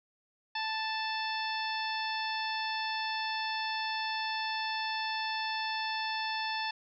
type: harmonic tone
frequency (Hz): 880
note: A5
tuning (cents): 0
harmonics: 1 / 2 / 3 / 4 / 5 / 6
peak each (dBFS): -35 / -38 / -40 / -41 / -42 / -43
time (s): 0.55-6.71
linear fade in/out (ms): 5
effects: none